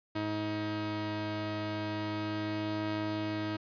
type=tone pair together; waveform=sawtooth; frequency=105.82 / 317.1 Hz; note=G#2 / D#4; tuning=+33 / +33 cents; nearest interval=octave + perfect fifth; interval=1900 cents; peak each=-34 / -30 dBFS; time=0.15-3.57 s; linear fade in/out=10 ms; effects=resampled to 11025 Hz